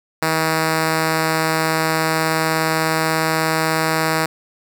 5% pulse tone, 159.8 Hz, D#3, 47 cents sharp, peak -5 dBFS, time 0.22-4.26 s, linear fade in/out 5 ms, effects none

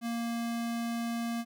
square tone, 233.1 Hz, A#3, in tune, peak -32 dBFS, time 0.01-1.45 s, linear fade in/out 50 ms, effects none

